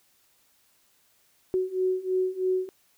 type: beating tone pair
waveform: sine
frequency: 370 / 373.1 Hz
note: F#4 / F#4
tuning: 0 / +14 cents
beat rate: 3.1 Hz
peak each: -28 / -26 dBFS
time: 1.54-2.69 s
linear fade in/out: 0 ms
effects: white hiss -65 dBFS RMS until 2.97 s